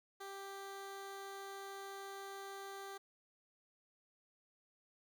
15% pulse tone, 392.9 Hz, G4, 4 cents sharp, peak -40 dBFS, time 0.2-2.98 s, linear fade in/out 10 ms, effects 13-bit

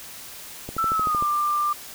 click train, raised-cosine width 2 ms, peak -19 dBFS, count 8, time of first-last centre 0.69-1.224 s, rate 13.1 Hz
sine tone with pitch glide, 1327 to 1189.1 Hz, E6 to D6, +11 to +21 cents, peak -20 dBFS, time 0.78-1.73 s, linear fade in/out 5 ms, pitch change -190 cents, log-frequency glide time 0.91-1.22 s
effects white hiss -40 dBFS RMS until 1.94 s

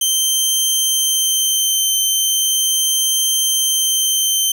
15% pulse tone with vibrato, 3119 Hz, G7, 9 cents flat, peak -7 dBFS, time 0.01-4.52 s, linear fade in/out 5 ms, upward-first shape triangle, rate 0.38 Hz, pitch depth 9 cents each way, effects none

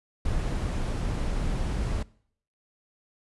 brown noise, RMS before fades -28 dBFS, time 0.25-2.03 s, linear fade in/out 5 ms, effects noise-tail reverb RT60 0.6 s tail -22 dB re dry + resampled to 24000 Hz

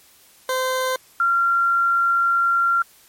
20% pulse / sine tone pair in turn, 516 / 1377.6 Hz, C5 / F6, -24 / -24 cents, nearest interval octave + perfect fourth, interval 1700 cents, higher second, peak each -15 dBFS, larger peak neither, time 0.49-0.96 / 1.2-2.82 s, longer second, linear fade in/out 2 ms, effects white hiss -52 dBFS RMS until 3.08 s + MP3 64 kbps

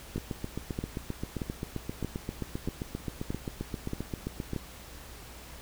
two click trains, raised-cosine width 3 ms, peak -20 / -19 dBFS, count 34 / 8, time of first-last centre 0.18-4.534 / 0.16-4.563 s, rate 7.58 / 1.59 Hz, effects added 60 Hz sine -50 dBFS peak until 5.61 s + pink hiss -48 dBFS RMS until 5.61 s

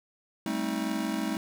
square chord, A half-diminished seventh, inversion third, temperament just, 198 / 220 / 264 / 316.8 Hz, G3 / A3 / C4 / Eb4, +18 / 0 / +16 / +31 cents, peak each -36 / -34 / -36 / -34 dBFS, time 0.46-1.37 s, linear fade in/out 2 ms, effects none

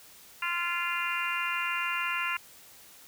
harmonic tone, 346.3 Hz, F4, 15 cents flat, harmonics 3 / 4 / 5 / 6 / 7 / 8, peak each -35 / -34 / -38 / -37 / -36 / -34 dBFS, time 0.42-2.37 s, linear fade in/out 5 ms, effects white hiss -53 dBFS RMS until 3.07 s

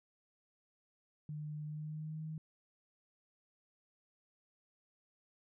sine tone with pitch glide, 150.9 to 156.95 Hz, D3 to D#3, +47 to +15 cents, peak -40 dBFS, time 1.29-2.38 s, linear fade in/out 2 ms, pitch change +68 cents, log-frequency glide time 1.64-2.22 s, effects none

